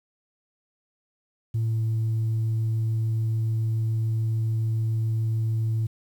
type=tone with pitch glide; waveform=sine; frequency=112.8 to 111.63 Hz; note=A2 to A2; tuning=+44 to +25 cents; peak=-20 dBFS; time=1.54-5.87 s; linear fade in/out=10 ms; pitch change=-19 cents; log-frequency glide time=1.65-1.79 s; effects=tanh soft clip ceiling -20 dBFS + 9-bit